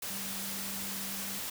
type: tone in noise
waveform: sine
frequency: 196 Hz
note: G3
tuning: in tune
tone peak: -44 dBFS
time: 0.1-1.39 s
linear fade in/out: 5 ms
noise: white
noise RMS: -38 dBFS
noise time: 0.02-1.5 s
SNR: -9 dB
effects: none